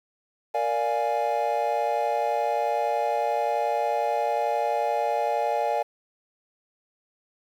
triangle chord, Bb dominant seventh, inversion none, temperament equal, 466.2 / 587.3 / 698.5 / 830.6 Hz, Bb4 / D5 / F5 / Ab5, 0 / 0 / 0 / 0 cents, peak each -29 / -26 / -26 / -25 dBFS, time 0.54-5.83 s, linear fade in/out 10 ms, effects 9-bit

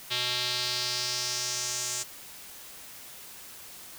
square tone with band-pass filter sweep, 123.47 Hz, B2, in tune, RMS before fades -31 dBFS, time 0.1-2.04 s, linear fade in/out 20 ms, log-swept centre 3600 to 7200 Hz, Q 2.9, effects white hiss -46 dBFS RMS until 3.98 s

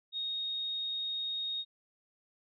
sine tone, 3729 Hz, A#7, in tune, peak -33 dBFS, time 0.12-1.65 s, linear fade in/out 50 ms, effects none

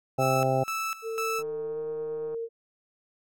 harmonic tone, 131.9 Hz, C3, 14 cents sharp, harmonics 1 / 2 / 3 / 4 / 5 / 6, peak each -28 / -34 / -32 / -28 / -29 / -28 dBFS, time 0.18-0.64 s, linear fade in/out 10 ms
30% pulse tone with tremolo, 1314 Hz, E6, 6 cents flat, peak -26 dBFS, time 0.18-1.43 s, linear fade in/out 50 ms, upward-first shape square, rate 2 Hz, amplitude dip 80%
sine tone with pitch glide, 449.2 to 459.2 Hz, A4 to A#4, +36 to -26 cents, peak -30 dBFS, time 1.02-2.49 s, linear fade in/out 50 ms, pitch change +38 cents, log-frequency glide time 1.68-1.79 s
click train, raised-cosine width 1 ms, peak -35 dBFS, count 150, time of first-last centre 1.39-2.345 s, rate 156 Hz
effects none

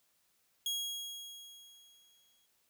sawtooth tone with exponential decay, 3300 Hz, G#7, 12 cents flat, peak -29 dBFS, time 0.66-2.46 s, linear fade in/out 2 ms, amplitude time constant 390 ms, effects white hiss -74 dBFS RMS until 2.69 s

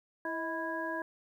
harmonic tone with a mistuned harmonic, 329.6 Hz, E4, in tune, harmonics 1 / 2 / 3 / 5, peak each -39 / -39 / -39 / -38 dBFS, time 0.25-1.02 s, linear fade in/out 2 ms, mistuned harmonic 2, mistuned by -55 cents, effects 11-bit

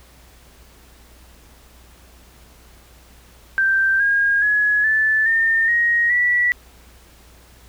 sine tone with pitch steps, 1568 / 1626.1 / 1686.4 / 1748.9 / 1813.7 / 1880.9 / 1950.6 Hz, G6 / G#6 / G#6 / A6 / A#6 / A#6 / B6, 0 / -37 / +26 / -11 / -48 / +15 / -22 cents, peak -14 dBFS, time 3.58-6.52 s, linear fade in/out 0 ms, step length 420 ms, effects added 60 Hz sine -48 dBFS peak until 7.68 s + pink hiss -50 dBFS RMS until 7.68 s

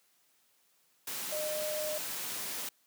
sine tone in noise, 610 Hz, D#5, 34 cents flat, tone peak -34 dBFS, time 1.32-1.98 s, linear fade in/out 5 ms, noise white, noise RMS -38 dBFS, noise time 1.07-2.69 s, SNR +1 dB, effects white hiss -70 dBFS RMS until 2.86 s + high-pass 150 Hz 12 dB/octave

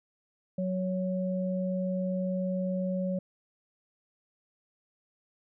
sine tone pair together, 185 / 556.6 Hz, F#3 / C#5, 0 / +7 cents, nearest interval octave + perfect fifth, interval 1907 cents, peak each -29 / -33 dBFS, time 0.58-3.19 s, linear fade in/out 5 ms, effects none

